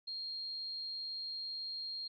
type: tone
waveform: sine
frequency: 4226 Hz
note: C8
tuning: 16 cents sharp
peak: -39 dBFS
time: 0.07-2.08 s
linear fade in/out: 10 ms
effects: none